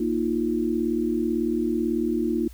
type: chord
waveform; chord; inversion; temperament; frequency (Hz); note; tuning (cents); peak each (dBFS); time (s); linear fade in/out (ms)
sine; Bb suspended fourth; none; equal; 233.1 / 311.1 / 349.2; Bb3 / Eb4 / F4; 0 / 0 / 0; -26; 0-2.48; 5
effects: added 60 Hz sine -41 dBFS peak until 2.53 s + white hiss -55 dBFS RMS until 2.53 s